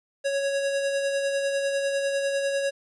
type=tone with tremolo; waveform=square; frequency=554.4 Hz; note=C#5; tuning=in tune; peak=-23 dBFS; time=0.24-2.71 s; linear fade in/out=20 ms; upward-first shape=sine; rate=10 Hz; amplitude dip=35%; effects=resampled to 24000 Hz + 10-bit